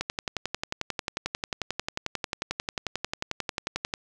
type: click train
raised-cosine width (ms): 0.2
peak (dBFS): -11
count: 45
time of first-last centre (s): 0.01-3.939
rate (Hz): 11.2
effects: none